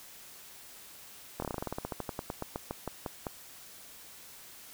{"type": "slowing click train", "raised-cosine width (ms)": 1, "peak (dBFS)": -20, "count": 23, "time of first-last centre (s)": [1.4, 3.268], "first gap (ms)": 23, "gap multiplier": 1.11, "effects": ["white hiss -51 dBFS RMS until 4.73 s"]}